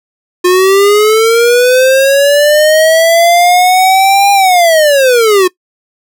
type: linear two-way sweep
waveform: square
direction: up then down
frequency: 356.3 to 807 to 356.3 Hz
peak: -5 dBFS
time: 0.44-5.48 s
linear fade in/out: 10 ms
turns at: 4.32 s
effects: noise-tail reverb RT60 0.1 s tail -21 dB re dry